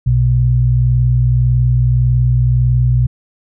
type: tone pair together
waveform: sine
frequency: 61.73 / 123.47 Hz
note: B1 / B2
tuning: 0 / 0 cents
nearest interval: octave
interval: 1200 cents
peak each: -15 / -10 dBFS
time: 0.06-3.07 s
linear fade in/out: 10 ms
effects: none